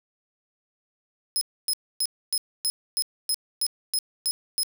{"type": "tone bursts", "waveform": "20% pulse", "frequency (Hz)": 5120, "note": "D#8", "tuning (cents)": 49, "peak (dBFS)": -17, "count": 11, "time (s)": [1.36, 4.632], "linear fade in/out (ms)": 0, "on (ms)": 52, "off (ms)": 270, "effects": []}